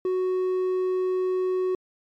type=tone with hard clipping; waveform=sine; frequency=370 Hz; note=F#4; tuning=in tune; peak=-23 dBFS; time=0.05-1.75 s; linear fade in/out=2 ms; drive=3 dB; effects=MP3 96 kbps